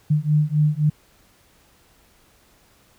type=beating tone pair; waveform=sine; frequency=149 / 152.8 Hz; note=D3 / D#3; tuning=+25 / -31 cents; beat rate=3.8 Hz; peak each=-19 dBFS; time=0.1-0.9 s; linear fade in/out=10 ms; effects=pink hiss -57 dBFS RMS until 2.98 s